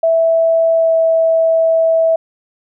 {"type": "tone with pitch glide", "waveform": "sine", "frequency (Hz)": [657, 652.8], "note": ["E5", "E5"], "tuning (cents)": [-6, -17], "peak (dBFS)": -9, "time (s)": [0.03, 2.16], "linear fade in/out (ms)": 5, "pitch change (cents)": -11, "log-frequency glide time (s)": [0.75, 0.93], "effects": []}